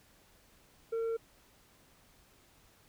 sine tone with tanh clipping, 455.4 Hz, A#4, 40 cents flat, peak -32 dBFS, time 0.92-1.17 s, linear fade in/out 10 ms, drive 4 dB, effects pink hiss -64 dBFS RMS until 2.88 s

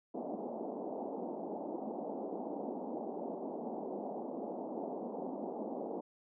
pink band-pass noise, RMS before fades -41 dBFS, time 0.14-6.01 s, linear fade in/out 10 ms, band 210 to 840 Hz, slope 48 dB/octave, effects none

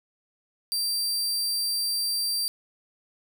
sawtooth tone, 4700 Hz, D8, 1 cent sharp, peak -22 dBFS, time 0.72-2.48 s, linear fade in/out 0 ms, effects none

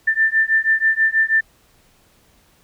sine beating tone pair, 1777 / 1783.2 Hz, A6 / A6, +17 / +23 cents, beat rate 6.2 Hz, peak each -17 dBFS, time 0.07-1.41 s, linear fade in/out 10 ms, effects pink hiss -56 dBFS RMS until 2.63 s

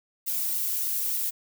violet noise with flanger, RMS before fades -28 dBFS, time 0.26-1.31 s, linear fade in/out 20 ms, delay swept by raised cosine 1.2 to 2.6 ms, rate 3.4 Hz, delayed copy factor -0.85, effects none

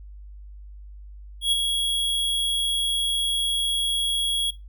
square tone with ADSR envelope, 3322 Hz, G#7, in tune, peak -17 dBFS, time 1.41-4.51 s, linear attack 110 ms, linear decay 21 ms, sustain -5 dB, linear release 12 ms, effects noise-tail reverb RT60 0.2 s tail -17 dB re dry + added 50 Hz sine -39 dBFS peak until 4.68 s

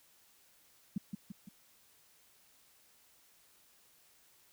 sine tone with echo, 199.2 Hz, G3, 28 cents sharp, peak -30 dBFS, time 0.96-0.98 s, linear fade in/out 5 ms, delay 170 ms, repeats 3, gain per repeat -5 dB, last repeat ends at 1.49 s, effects white hiss -66 dBFS RMS until 4.52 s

